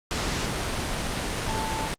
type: tone in noise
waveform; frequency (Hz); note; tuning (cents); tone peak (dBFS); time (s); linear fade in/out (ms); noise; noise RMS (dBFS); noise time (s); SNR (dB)
sine; 880; A5; 0; -30; 1.48-1.88; 0; pink; -28; 0.11-1.94; -5
effects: low-pass 8000 Hz 12 dB/octave + Opus 48 kbps